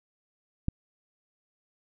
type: click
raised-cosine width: 5 ms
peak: -14 dBFS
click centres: 0.684 s
effects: none